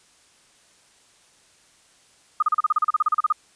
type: tone bursts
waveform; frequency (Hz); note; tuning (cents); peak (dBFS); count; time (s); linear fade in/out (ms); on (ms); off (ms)
sine; 1239; D#6; -8; -15; 16; 2.4-3.325; 5; 25; 35
effects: white hiss -57 dBFS RMS until 3.55 s + resampled to 22050 Hz